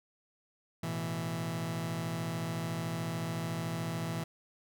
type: chord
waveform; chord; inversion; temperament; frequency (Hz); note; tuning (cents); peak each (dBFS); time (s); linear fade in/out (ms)
sawtooth; A suspended second; none; just; 110 / 123.75 / 165; A2 / B2 / E3; 0 / +4 / +2; -37 / -36 / -31; 0.83-4.24; 5
effects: none